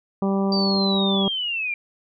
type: harmonic tone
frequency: 195.6 Hz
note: G3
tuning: 4 cents flat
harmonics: 1 / 2 / 3 / 4 / 5 / 6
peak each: -20 / -26 / -30 / -32 / -34 / -36 dBFS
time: 0.22-1.28 s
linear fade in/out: 2 ms
type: linear sweep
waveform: sine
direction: down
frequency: 4699 to 2349 Hz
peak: -23 dBFS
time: 0.52-1.74 s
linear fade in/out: 2 ms
effects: none